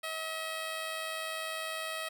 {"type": "tone with amplitude modulation", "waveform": "10% pulse", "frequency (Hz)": 640, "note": "D#5", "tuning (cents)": 49, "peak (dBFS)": -25, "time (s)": [0.03, 2.09], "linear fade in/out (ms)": 10, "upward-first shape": "sine", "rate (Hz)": 100, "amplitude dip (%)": 40, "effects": []}